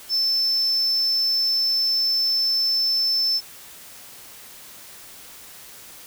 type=tone; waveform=sine; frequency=5290 Hz; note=E8; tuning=5 cents sharp; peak=-16 dBFS; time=0.09-3.41 s; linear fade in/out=50 ms; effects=tanh soft clip ceiling -17 dBFS + white hiss -43 dBFS RMS until 6.06 s